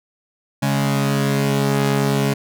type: tone pair together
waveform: sawtooth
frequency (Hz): 139 / 208.3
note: C#3 / G#3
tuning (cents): +5 / +5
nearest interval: perfect fifth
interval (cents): 700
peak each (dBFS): -14 / -17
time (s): 0.62-2.34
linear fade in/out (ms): 10
effects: none